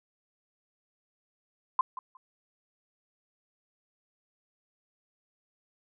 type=tone with echo; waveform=sine; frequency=1033 Hz; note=C6; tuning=22 cents flat; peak=-20 dBFS; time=1.79-1.81 s; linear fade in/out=2 ms; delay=180 ms; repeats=2; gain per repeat=-15 dB; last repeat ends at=2.17 s; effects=none